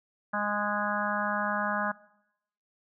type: harmonic tone with a mistuned harmonic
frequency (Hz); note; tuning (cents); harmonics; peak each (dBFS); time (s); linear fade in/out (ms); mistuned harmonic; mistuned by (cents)
206.9; G#3; -6; 1 / 3 / 4 / 5 / 6 / 7 / 8; -35 / -35 / -35 / -35 / -35 / -35 / -35; 0.33-1.92; 10; 7; +18
effects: noise-tail reverb RT60 0.8 s tail -20 dB re dry